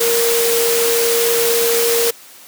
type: tone in noise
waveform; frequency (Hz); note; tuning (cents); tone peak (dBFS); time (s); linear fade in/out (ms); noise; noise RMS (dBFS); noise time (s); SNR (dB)
sine; 466.2; A#4; 0; -15; 0-2.11; 10; white; -18; 0-2.11; 0
effects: white hiss -41 dBFS RMS until 2.47 s + high-pass 200 Hz 12 dB/octave